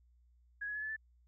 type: tone with pitch steps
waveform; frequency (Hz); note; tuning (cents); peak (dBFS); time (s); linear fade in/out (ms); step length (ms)
sine; 1661.2 / 1684.4 / 1707.9 / 1731.7 / 1755.9; G#6 / G#6 / G#6 / A6 / A6; 0 / +24 / +48 / -28 / -4; -37; 0.61-0.965; 10; 71
effects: added 60 Hz sine -64 dBFS peak until 1.27 s